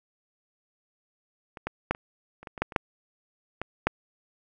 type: clicks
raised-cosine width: 0.5 ms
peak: -25 / -15 / -9 / -26 / -30 / -23 / -23 / -9 / -26 / -6 / -16 / -6 dBFS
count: 12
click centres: 1.572 / 1.67 / 1.91 / 1.949 / 2.43 / 2.472 / 2.578 / 2.62 / 2.722 / 2.762 / 3.616 / 3.87 s
effects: none